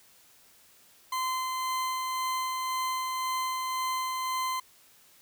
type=tone with tremolo; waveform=40% pulse; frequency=1033 Hz; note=C6; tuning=22 cents flat; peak=-27 dBFS; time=1.12-4.6 s; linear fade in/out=5 ms; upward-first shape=sine; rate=1.9 Hz; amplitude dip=25%; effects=white hiss -59 dBFS RMS until 5.21 s

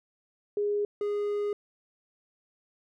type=tone pair in turn; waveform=sine / triangle; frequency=412.1 / 412.1 Hz; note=G#4 / G#4; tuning=-13 / -13 cents; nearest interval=unison; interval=0 cents; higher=neither; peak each=-25 dBFS; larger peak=neither; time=0.57-0.85 / 1.01-1.53 s; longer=second; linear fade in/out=2 ms; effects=none

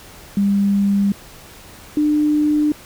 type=tone pair in turn; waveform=sine; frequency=200 / 299.7 Hz; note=G3 / D4; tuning=+35 / +35 cents; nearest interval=perfect fifth; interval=700 cents; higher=second; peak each=-13 dBFS; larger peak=neither; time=0.37-1.12 / 1.97-2.72 s; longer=neither; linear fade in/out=2 ms; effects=pink hiss -41 dBFS RMS until 2.85 s

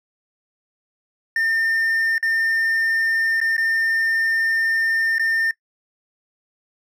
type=tone with dropouts; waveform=triangle; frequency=1808 Hz; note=A6; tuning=47 cents sharp; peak=-16 dBFS; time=1.36-5.51 s; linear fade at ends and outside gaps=2 ms; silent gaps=2.181-2.227 / 3.403-3.413 / 3.567-3.579 / 5.183-5.195 s; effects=noise-tail reverb RT60 0.1 s tail -21 dB re dry

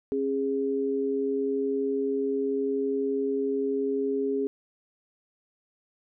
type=tone pair together; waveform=sine; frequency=271.1 / 411.9 Hz; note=C#4 / G#4; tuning=-38 / -14 cents; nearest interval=perfect fifth; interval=724 cents; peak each=-29 / -26 dBFS; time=0.12-4.47 s; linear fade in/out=0 ms; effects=none

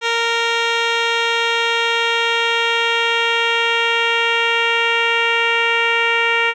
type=tone with low-pass filter sweep; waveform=10% pulse; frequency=463.5 Hz; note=A#4; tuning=10 cents flat; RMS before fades=-17 dBFS; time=0.01-6.54 s; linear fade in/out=50 ms; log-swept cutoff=4300 to 2600 Hz; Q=2.5; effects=none

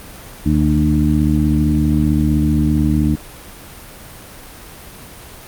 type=harmonic tone with a mistuned harmonic; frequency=75.5 Hz; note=D2; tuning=48 cents sharp; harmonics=1 / 2 / 3 / 4; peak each=-17 / -17 / -17 / -17 dBFS; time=0.45-3.16 s; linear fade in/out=20 ms; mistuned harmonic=1; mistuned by=-28 cents; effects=pink hiss -36 dBFS RMS until 5.47 s + Opus 32 kbps

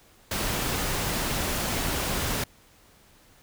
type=noise; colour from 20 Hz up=pink; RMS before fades=-28 dBFS; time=0.31-2.44 s; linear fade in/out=5 ms; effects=pink hiss -57 dBFS RMS until 3.42 s

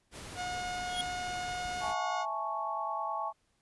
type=noise; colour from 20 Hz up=pink; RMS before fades=-45 dBFS; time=0.11-1.95 s; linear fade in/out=50 ms
type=harmonic tone; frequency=722 Hz; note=F#5; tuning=43 cents flat; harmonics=1 / 2 / 3 / 4 / 5 / 6 / 7 / 8 / 9 / 10; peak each=-36 / -42 / -46 / -48 / -50 / -52 / -53 / -54 / -55 / -56 dBFS; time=0.35-2.26 s; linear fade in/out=50 ms
type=tone with exponential growth; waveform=square; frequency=3300 Hz; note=G#7; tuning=12 cents flat; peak=-29 dBFS; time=0.83-1.01 s; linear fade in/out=1 ms; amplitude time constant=38 ms
type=chord; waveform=sine; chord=A major seventh; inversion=second; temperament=equal; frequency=659.3 / 830.6 / 880 / 1108.7 Hz; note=E5 / G#5 / A5 / C#6; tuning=0 / 0 / 0 / 0 cents; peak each=-40 / -38 / -38 / -36 dBFS; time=1.8-3.33 s; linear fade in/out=50 ms
effects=pink hiss -74 dBFS RMS until 3.61 s + resampled to 24000 Hz

